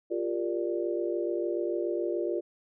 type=chord; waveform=sine; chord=G minor seventh; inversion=third; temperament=equal with one note detuned; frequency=349.2 / 396.1 / 466.2 / 587.3 Hz; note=F4 / G4 / Bb4 / D5; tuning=0 / +18 / 0 / 0 cents; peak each=-30 / -35 / -35 / -35 dBFS; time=0.1-2.41 s; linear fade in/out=20 ms; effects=none